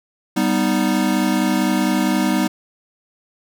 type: chord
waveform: square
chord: G augmented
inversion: none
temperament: equal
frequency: 196 / 246.9 / 311.1 Hz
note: G3 / B3 / D#4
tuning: 0 / 0 / 0 cents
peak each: -21 dBFS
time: 0.36-2.48 s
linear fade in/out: 10 ms
effects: none